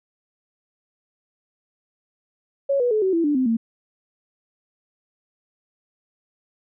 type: tone with pitch steps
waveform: sine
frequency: 554.4 / 488.2 / 430 / 378.7 / 333.5 / 293.7 / 258.6 / 227.8 Hz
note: C#5 / B4 / A4 / F#4 / E4 / D4 / C4 / A#3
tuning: 0 / -20 / -40 / +40 / +20 / 0 / -20 / -40 cents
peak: -17 dBFS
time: 2.69-3.57 s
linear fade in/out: 10 ms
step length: 110 ms
effects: none